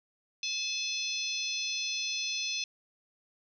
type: harmonic tone with a mistuned harmonic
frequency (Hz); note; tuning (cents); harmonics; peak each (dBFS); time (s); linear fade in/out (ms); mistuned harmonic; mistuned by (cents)
863; A5; -34; 3 / 4 / 5 / 6 / 7; -36 / -37 / -38 / -39 / -39; 0.43-2.64; 2; 5; -54
effects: none